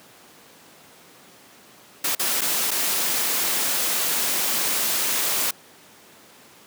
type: noise with dropouts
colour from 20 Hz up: white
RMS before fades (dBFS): -23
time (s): 2.04-5.51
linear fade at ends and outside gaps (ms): 5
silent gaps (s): 2.151-2.194 / 2.41-2.415 / 2.708-2.713
effects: pink hiss -49 dBFS RMS until 6.66 s + high-pass 200 Hz 12 dB/octave